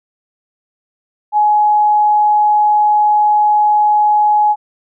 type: tone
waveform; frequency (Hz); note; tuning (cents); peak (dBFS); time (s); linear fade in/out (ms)
sine; 841; G#5; +22; -8; 1.32-4.56; 50
effects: none